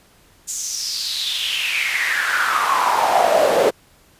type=noise with high-pass filter sweep; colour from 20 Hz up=brown; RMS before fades=-19 dBFS; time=0.47-3.71 s; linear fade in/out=20 ms; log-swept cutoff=7200 to 470 Hz; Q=6; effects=pink hiss -53 dBFS RMS until 4.19 s + resampled to 32000 Hz